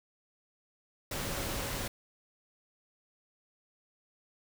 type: tone in noise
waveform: sine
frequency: 554.4 Hz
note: C#5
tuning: in tune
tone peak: -46 dBFS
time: 1.11-1.88 s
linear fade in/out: 5 ms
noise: pink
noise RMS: -36 dBFS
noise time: 1.11-1.88 s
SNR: -13 dB
effects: none